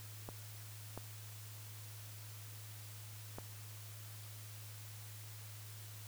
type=clicks; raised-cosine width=1 ms; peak=-30 dBFS; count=3; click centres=0.289 / 0.976 / 3.385 s; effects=added 106 Hz sine -50 dBFS peak until 6.07 s + white hiss -55 dBFS RMS until 6.07 s

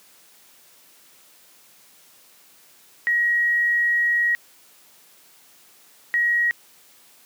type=tone pair in turn; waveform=sine; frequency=1899 / 1899 Hz; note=A#6 / A#6; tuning=+32 / +32 cents; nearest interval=unison; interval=0 cents; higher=neither; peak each=-17 dBFS; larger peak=neither; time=3.07-4.35 / 6.14-6.51 s; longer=first; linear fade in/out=0 ms; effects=white hiss -53 dBFS RMS until 7.25 s + high-pass 150 Hz 12 dB/octave

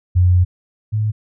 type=tone pair in turn; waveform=sine; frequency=90.1 / 107.44 Hz; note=F#2 / A2; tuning=-45 / -41 cents; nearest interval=minor third; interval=304 cents; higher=second; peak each=-9 / -15 dBFS; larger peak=first; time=0.15-0.45 / 0.92-1.12 s; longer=first; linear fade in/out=20 ms; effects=none

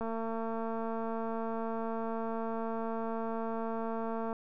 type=click train; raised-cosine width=1 ms; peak=-24 dBFS; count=977; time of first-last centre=0.01-4.329 s; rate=226 Hz; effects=none

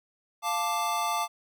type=chord; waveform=square; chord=D minor; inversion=first; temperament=equal; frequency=698.5 / 880 / 1174.7 Hz; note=F5 / A5 / D6; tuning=0 / 0 / 0 cents; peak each=-33 / -31 / -31 dBFS; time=0.42-1.28 s; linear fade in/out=50 ms; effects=none

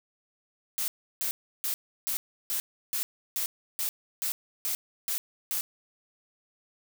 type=noise bursts; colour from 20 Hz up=blue; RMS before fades=-30 dBFS; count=12; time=0.78-5.61 s; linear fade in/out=0 ms; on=100 ms; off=330 ms; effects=none

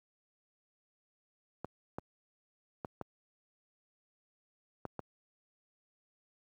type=clicks; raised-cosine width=1 ms; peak=-24 dBFS; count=6; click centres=1.646 / 1.985 / 2.848 / 3.013 / 4.853 / 4.993 s; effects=high-pass 80 Hz 12 dB/octave + 11-bit

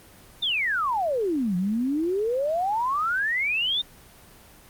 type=exponential two-way sweep; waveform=sine; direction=down then up; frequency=3708 to 173.8 to 3708 Hz; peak=-22 dBFS; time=0.42-3.82 s; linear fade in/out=10 ms; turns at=1.56 s; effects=pink hiss -50 dBFS RMS until 4.69 s + Opus 24 kbps

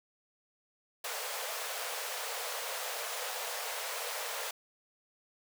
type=high-pass noise; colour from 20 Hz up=pink; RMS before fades=-38 dBFS; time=1.04-4.51 s; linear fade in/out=5 ms; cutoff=450 Hz; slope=96 dB/octave; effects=none

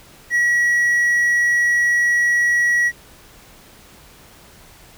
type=tone; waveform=triangle; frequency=1922 Hz; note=B6; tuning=48 cents flat; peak=-12 dBFS; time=0.3-2.92 s; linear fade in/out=50 ms; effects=pink hiss -46 dBFS RMS until 4.97 s

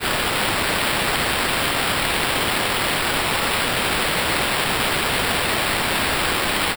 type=noise with sample-and-hold; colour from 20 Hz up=blue; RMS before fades=-21 dBFS; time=0-6.76 s; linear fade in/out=50 ms; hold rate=6300 Hz; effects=none

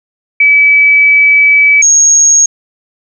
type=tone pair in turn; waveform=sine; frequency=2293 / 6563 Hz; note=D7 / G#8; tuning=-42 / -21 cents; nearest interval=octave + tritone; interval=1821 cents; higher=second; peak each=-3 dBFS; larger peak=neither; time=0.4-1.82 / 1.82-2.46 s; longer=first; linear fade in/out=5 ms; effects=none

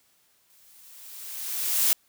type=noise with exponential growth; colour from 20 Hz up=blue; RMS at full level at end=-20 dBFS; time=0.5-1.93 s; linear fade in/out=1 ms; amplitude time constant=310 ms; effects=white hiss -65 dBFS RMS until 2.08 s

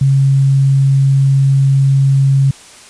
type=tone; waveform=sine; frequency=136.4 Hz; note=C#3; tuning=28 cents flat; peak=-7 dBFS; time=0.01-2.51 s; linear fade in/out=5 ms; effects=white hiss -38 dBFS RMS until 2.89 s + resampled to 22050 Hz

